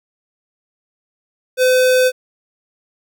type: tone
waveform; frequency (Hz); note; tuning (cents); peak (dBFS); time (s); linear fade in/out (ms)
square; 509; C5; -48; -11; 1.57-2.12; 50
effects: none